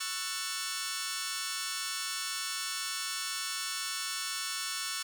10% pulse chord, F# minor seventh, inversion second, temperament just, 1110 / 1332 / 1480 / 1776 Hz, C#6 / E6 / F#6 / A6, +2 / +18 / 0 / +16 cents, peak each -32 dBFS, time 0-5.03 s, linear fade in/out 10 ms, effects none

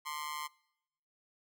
sawtooth tone with amplitude modulation, 1046.5 Hz, C6, in tune, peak -30 dBFS, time 0.05-0.48 s, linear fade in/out 20 ms, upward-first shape sine, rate 151 Hz, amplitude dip 90%, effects noise-tail reverb RT60 0.8 s tail -24 dB re dry

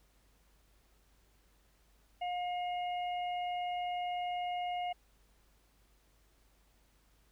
harmonic tone, 714 Hz, F5, 38 cents sharp, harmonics 1 / 3 / 4, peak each -34 / -47 / -47 dBFS, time 2.21-4.93 s, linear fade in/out 10 ms, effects added 50 Hz sine -67 dBFS peak until 7.31 s + pink hiss -71 dBFS RMS until 7.31 s

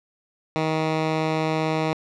10% pulse tone, 157.9 Hz, D#3, 26 cents sharp, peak -13 dBFS, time 0.56-1.93 s, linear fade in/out 0 ms, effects low-pass 4000 Hz 12 dB/octave

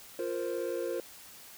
triangle chord, F suspended fourth, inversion none, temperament just, 349.2 / 465.6 / 523.8 Hz, F4 / Bb4 / C5, 0 / -2 / +2 cents, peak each -34 dBFS, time 0.19-1 s, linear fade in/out 2 ms, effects white hiss -51 dBFS RMS until 1.57 s

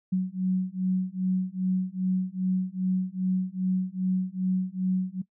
sine beating tone pair, 184.4 / 186.9 Hz, F#3 / F#3, -6 / +18 cents, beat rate 2.5 Hz, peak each -27 dBFS, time 0.12-5.22 s, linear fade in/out 10 ms, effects noise-tail reverb RT60 0.1 s tail -19 dB re dry

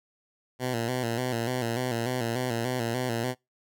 10% pulse tone with vibrato, 121.2 Hz, B2, 32 cents flat, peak -19 dBFS, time 0.59-3.35 s, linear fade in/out 50 ms, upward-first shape square, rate 3.4 Hz, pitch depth 76 cents each way, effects noise-tail reverb RT60 0.2 s tail -24 dB re dry

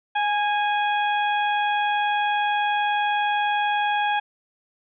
harmonic tone with a mistuned harmonic, 830.6 Hz, G#5, in tune, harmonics 1 / 2 / 3 / 4, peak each -21 / -27 / -31 / -33 dBFS, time 0.15-4.2 s, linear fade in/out 10 ms, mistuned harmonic 2, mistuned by -21 cents, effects none

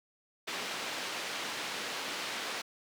white band-pass noise, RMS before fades -38 dBFS, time 0.47-2.62 s, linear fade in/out 10 ms, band 240 to 3800 Hz, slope 12 dB/octave, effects none

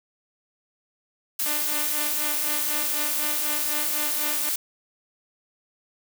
blue noise, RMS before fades -26 dBFS, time 1.39-4.56 s, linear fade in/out 5 ms
5% pulse tone with tremolo, 298.5 Hz, D4, 28 cents sharp, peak -18 dBFS, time 1.46-4.49 s, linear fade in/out 0 ms, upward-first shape sine, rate 4 Hz, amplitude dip 70%
effects none

